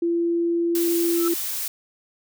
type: tone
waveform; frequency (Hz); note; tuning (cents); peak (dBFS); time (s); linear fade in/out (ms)
sine; 340; F4; -46; -19; 0.02-1.34; 5
type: noise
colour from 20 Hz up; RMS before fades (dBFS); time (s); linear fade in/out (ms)
blue; -28; 0.75-1.68; 2
type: tone with exponential growth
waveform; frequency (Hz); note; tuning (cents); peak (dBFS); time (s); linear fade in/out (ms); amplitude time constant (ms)
triangle; 1317; E6; -2; -23; 1.1-1.28; 1; 39
effects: none